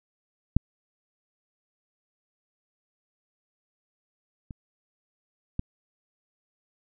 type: clicks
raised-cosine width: 5 ms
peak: -6 / -26 / -15 dBFS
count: 3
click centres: 0.566 / 4.508 / 5.594 s
effects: none